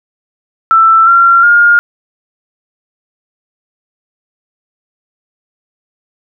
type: tone with pitch steps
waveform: sine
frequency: 1330 / 1372.9 / 1417.2 Hz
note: E6 / F6 / F6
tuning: +15 / -30 / +25 cents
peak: -3 dBFS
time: 0.71-1.79 s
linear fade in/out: 0 ms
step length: 360 ms
effects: none